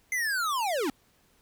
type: linear sweep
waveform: square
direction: down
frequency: 2093 to 246.9 Hz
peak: -27 dBFS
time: 0.12-0.9 s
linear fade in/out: 2 ms
effects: pink hiss -65 dBFS RMS until 1.41 s